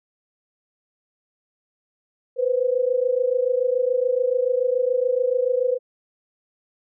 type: tone pair together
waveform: sine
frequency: 490 / 517 Hz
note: B4 / C5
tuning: -14 / -21 cents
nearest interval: minor second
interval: 93 cents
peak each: -21 dBFS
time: 2.36-5.79 s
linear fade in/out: 50 ms
effects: none